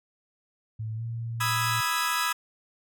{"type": "tone with pitch glide", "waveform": "sine", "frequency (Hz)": [110.1, 115.51], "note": ["A2", "A#2"], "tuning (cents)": [2, -15], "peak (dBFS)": -30, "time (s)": [0.79, 1.81], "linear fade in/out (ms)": 10, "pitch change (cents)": 83, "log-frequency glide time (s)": [0.95, 1.03]}
{"type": "chord", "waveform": "sawtooth", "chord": "E major seventh", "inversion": "second", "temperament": "equal", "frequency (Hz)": [987.8, 1244.5, 1318.5, 1661.2], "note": ["B5", "D#6", "E6", "G#6"], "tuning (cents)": [0, 0, 0, 0], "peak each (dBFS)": -27, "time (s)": [1.4, 2.33], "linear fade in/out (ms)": 10}
{"effects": []}